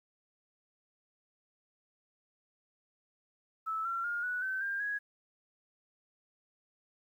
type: tone with pitch steps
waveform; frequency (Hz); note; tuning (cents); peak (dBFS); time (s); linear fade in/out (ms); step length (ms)
sine; 1309 / 1362.2 / 1417.6 / 1475.3 / 1535.2 / 1597.7 / 1662.6; E6 / F6 / F6 / F#6 / G6 / G6 / G#6; -13 / -44 / +25 / -5 / -37 / +33 / +1; -32; 3.66-4.99; 20; 190
effects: 11-bit